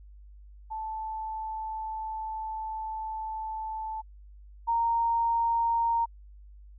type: tone pair in turn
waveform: sine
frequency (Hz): 877 / 926.5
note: A5 / A#5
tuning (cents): -6 / -11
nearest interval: minor second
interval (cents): 95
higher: second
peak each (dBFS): -32 / -23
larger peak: second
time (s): 0.7-4.02 / 4.67-6.06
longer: first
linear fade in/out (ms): 20
effects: added 50 Hz sine -47 dBFS peak until 6.78 s